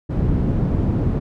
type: low-pass noise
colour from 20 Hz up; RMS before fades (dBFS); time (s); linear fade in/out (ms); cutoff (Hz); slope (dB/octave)
white; -19; 0.09-1.2; 20; 180; 12
effects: none